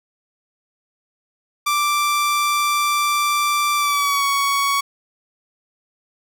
sawtooth tone with pitch glide, 1174.7 to 1118.4 Hz, D6 to C#6, 0 to +15 cents, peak -13 dBFS, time 1.66-4.81 s, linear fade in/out 10 ms, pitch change -85 cents, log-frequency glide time 3.76-4.24 s, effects none

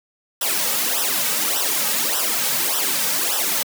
white noise with flanger, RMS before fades -21 dBFS, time 0.41-3.63 s, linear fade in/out 5 ms, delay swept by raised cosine 0.44 to 2.94 ms, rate 1.7 Hz, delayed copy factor -1, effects high-pass 200 Hz 12 dB/octave

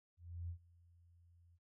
sine tone with ADSR envelope, 86 Hz, F2, 26 cents flat, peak -40 dBFS, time 0.17-1.59 s, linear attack 320 ms, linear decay 90 ms, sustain -24 dB, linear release 44 ms, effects none

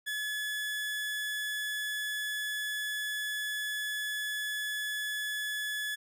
30% pulse tone, 1710 Hz, A6, 50 cents flat, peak -30 dBFS, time 0.06-5.96 s, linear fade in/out 20 ms, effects none

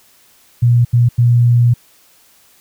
sine tone bursts at uneven times, 120 Hz, B2, 49 cents flat, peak -7 dBFS, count 3, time 0.62-0.85 / 0.93-1.09 / 1.18-1.74 s, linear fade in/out 10 ms, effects white hiss -50 dBFS RMS until 2.6 s

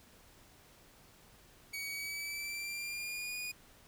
sawtooth tone with pitch glide, 2254 to 2458 Hz, C#7 to D#7, +28 to -22 cents, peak -35 dBFS, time 1.73-3.52 s, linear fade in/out 10 ms, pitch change +150 cents, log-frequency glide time 1.89-3.37 s, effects pink hiss -61 dBFS RMS until 3.87 s

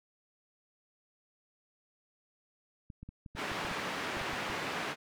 clicks, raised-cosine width 5 ms, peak -33 dBFS, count 12, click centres 2.902 / 3.03 / 3.09 / 3.262 / 3.351 / 3.517 / 3.65 / 3.713 / 4.17 / 4.214 / 4.333 / 4.5 s
white band-pass noise, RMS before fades -37 dBFS, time 3.35-4.96 s, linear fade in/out 50 ms, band 130 to 2100 Hz, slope 12 dB/octave
effects none

